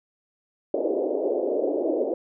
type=band-pass noise; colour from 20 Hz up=white; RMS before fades=-25 dBFS; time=0.74-2.14 s; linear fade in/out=2 ms; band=300 to 600 Hz; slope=48 dB/octave; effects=none